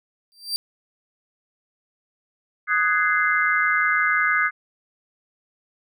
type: tone with exponential growth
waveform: 40% pulse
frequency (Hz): 4699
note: D8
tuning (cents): 0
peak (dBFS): -18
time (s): 0.32-0.56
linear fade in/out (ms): 0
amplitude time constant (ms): 51
type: chord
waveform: sine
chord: Ab dominant seventh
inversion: second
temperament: just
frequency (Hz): 1245.9 / 1495.1 / 1661.2 / 2077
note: Eb6 / Gb6 / Ab6 / C7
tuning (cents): +2 / +18 / 0 / -13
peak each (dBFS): -23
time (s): 2.67-4.51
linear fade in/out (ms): 50
effects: none